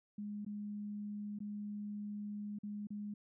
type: tone with dropouts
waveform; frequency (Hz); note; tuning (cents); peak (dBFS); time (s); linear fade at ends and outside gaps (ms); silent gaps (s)
sine; 207.1; G#3; -5; -40; 0.18-3.14; 5; 0.449-0.463 / 1.389-1.403 / 2.588-2.633 / 2.871-2.904
effects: none